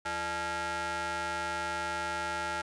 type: ring-modulated tone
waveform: sawtooth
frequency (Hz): 260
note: C4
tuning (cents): -11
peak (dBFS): -25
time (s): 0.05-2.62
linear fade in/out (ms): 10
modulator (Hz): 1120
effects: resampled to 22050 Hz + 11-bit